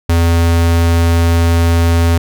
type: tone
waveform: square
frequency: 84.2 Hz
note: E2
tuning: 37 cents sharp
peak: -9 dBFS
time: 0.09-2.18 s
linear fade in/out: 5 ms
effects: none